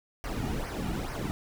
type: noise with flanger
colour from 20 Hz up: brown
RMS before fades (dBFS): -33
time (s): 0.24-1.31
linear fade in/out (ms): 0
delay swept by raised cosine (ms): 0.26 to 1.96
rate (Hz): 2.3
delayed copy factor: -0.7
effects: none